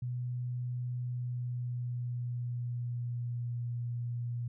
sine tone with pitch glide, 123.47 to 119.89 Hz, B2 to A#2, 0 to +49 cents, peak -33 dBFS, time 0.02-4.48 s, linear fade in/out 5 ms, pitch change -51 cents, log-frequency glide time 1.01-3.66 s, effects none

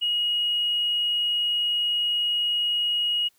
triangle tone with tanh clipping, 2890 Hz, F#7, 41 cents flat, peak -21 dBFS, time 0.01-3.29 s, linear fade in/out 20 ms, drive 1 dB, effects white hiss -65 dBFS RMS until 3.38 s

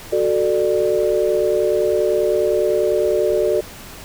sine chord, D major, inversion first, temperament equal with one note detuned, 370 / 440 / 593.5 Hz, F#4 / A4 / D5, 0 / 0 / +18 cents, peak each -19 dBFS, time 0.12-3.61 s, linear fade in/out 10 ms, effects pink hiss -37 dBFS RMS until 4.04 s

